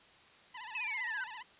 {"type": "tone with vibrato", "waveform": "20% pulse", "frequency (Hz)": 932.3, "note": "A#5", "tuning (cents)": 0, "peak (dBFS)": -39, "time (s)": [0.54, 1.43], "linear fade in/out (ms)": 10, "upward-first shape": "sine", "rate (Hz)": 15, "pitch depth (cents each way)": 150}
{"type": "linear sweep", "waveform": "sine", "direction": "down", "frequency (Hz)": [2637, 1480], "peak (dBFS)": -35, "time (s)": [0.75, 1.24], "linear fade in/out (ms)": 2}
{"effects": ["white hiss -60 dBFS RMS until 1.59 s", "resampled to 8000 Hz"]}